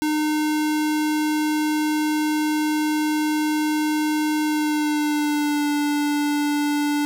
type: tone with pitch glide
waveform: square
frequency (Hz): 305 to 292.9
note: D#4 to D4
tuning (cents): -34 to -5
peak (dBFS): -20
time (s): 0.02-7.05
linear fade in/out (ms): 0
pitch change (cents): -71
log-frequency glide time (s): 4.43-5.67
effects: none